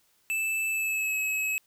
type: tone with pitch glide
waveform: square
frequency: 2635 to 2569 Hz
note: E7 to E7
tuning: -1 to -45 cents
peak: -27 dBFS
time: 0.3-1.58 s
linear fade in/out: 0 ms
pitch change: -44 cents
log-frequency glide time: 0.69-1.17 s
effects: white hiss -67 dBFS RMS until 1.66 s